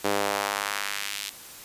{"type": "tone with high-pass filter sweep", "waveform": "sawtooth", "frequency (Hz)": 101.1, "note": "G#2", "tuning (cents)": -46, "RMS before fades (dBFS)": -29, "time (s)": [0.04, 1.3], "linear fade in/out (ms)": 10, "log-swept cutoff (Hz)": [390, 3500], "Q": 1.1, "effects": ["white hiss -44 dBFS RMS until 1.64 s", "resampled to 32000 Hz"]}